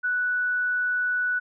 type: tone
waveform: sine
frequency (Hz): 1480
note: F#6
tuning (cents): 0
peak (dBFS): -22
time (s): 0.03-1.4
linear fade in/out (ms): 20
effects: none